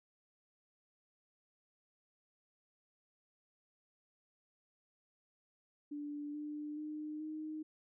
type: tone with pitch steps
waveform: sine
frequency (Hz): 292.6 / 298.2 / 304 / 309.8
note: D4 / D4 / D#4 / D#4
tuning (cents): -6 / +27 / -40 / -7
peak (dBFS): -40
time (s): 5.91-7.63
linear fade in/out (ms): 10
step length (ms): 430
effects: none